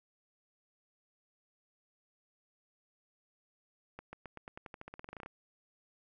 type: accelerating click train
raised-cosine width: 0.5 ms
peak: -30 dBFS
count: 19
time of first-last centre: 3.99-5.261 s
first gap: 140 ms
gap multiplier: 0.91
effects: none